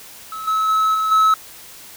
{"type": "tone with level steps", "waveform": "triangle", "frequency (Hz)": 1294, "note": "E6", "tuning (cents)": -32, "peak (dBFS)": [-25, -14, -12, -15, -9], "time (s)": [0.32, 1.34], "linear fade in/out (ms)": 2, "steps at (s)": [0.47, 0.68, 0.94, 1.11], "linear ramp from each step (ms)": 10, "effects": ["white hiss -40 dBFS RMS until 1.96 s"]}